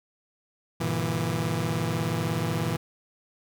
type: chord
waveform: sawtooth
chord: E half-diminished seventh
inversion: first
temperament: just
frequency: 98.89 / 118.67 / 148.33 / 164.81 Hz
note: G2 / Bb2 / D3 / E3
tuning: +16 / +31 / +18 / 0 cents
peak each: -30 / -26 / -30 / -25 dBFS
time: 0.8-2.77 s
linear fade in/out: 10 ms
effects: none